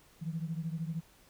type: beating tone pair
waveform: sine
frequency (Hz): 159.2 / 172.2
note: D#3 / F3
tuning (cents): +40 / -24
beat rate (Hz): 13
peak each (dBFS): -35 / -38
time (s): 0.21-1.01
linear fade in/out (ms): 20
effects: tanh soft clip ceiling -26 dBFS + pink hiss -62 dBFS RMS until 1.29 s